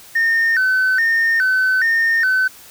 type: tone with vibrato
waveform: sine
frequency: 1666 Hz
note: G#6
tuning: 5 cents sharp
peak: -11 dBFS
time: 0.15-2.48 s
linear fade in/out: 10 ms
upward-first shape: square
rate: 1.2 Hz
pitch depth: 160 cents each way
effects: tanh soft clip ceiling -11 dBFS + white hiss -42 dBFS RMS until 2.7 s